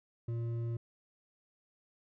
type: tone with hard clipping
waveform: sine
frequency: 116.54 Hz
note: A#2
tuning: in tune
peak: -35 dBFS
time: 0.28-0.77 s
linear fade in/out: 5 ms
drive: 7 dB
effects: none